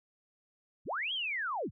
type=linear two-way sweep; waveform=sine; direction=up then down; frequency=36.89 to 3322 to 36.89 Hz; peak=-32 dBFS; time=0.85-1.71 s; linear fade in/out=50 ms; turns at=1.13 s; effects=none